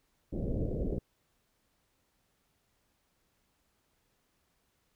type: low-pass noise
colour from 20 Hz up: pink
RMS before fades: -33 dBFS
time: 0.32-0.99 s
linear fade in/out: 10 ms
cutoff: 570 Hz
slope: 48 dB/octave
effects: pink hiss -75 dBFS RMS until 4.95 s